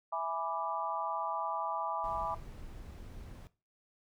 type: chord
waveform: sine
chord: E dominant seventh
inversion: none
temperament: equal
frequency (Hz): 659.3 / 830.6 / 987.8 / 1174.7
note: E5 / G#5 / B5 / D6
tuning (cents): 0 / 0 / 0 / 0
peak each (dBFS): -38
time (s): 0.12-2.35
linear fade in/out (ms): 10
type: noise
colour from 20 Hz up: brown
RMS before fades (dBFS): -47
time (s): 2.04-3.47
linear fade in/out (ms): 0
effects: noise-tail reverb RT60 0.3 s tail -17 dB re dry